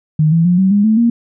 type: tone with pitch steps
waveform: sine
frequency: 154.5 / 165.59 / 177.47 / 190.21 / 203.9 / 218.5 / 234.2 Hz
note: D#3 / E3 / F3 / F#3 / G#3 / A3 / A#3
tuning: -12 / +8 / +28 / +48 / -32 / -12 / +8 cents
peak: -8 dBFS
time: 0.19-1.1 s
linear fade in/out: 5 ms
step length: 130 ms
effects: none